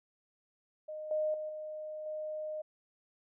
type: tone with level steps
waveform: sine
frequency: 616 Hz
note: D#5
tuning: 17 cents flat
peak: -39 / -29 / -36 / -39 / -36 dBFS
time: 0.88-2.62 s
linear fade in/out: 10 ms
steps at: 1.11 / 1.34 / 1.49 / 2.06 s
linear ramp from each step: 2 ms
effects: none